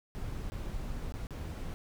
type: noise with dropouts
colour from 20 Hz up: brown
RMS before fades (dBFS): -38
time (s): 0.15-1.74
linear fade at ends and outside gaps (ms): 0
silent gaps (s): 0.5-0.52 / 1.122-1.14 / 1.269-1.307
effects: none